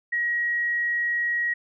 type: tone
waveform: sine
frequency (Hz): 1900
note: A#6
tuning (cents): +33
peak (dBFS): -22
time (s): 0.12-1.54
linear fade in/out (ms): 10
effects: none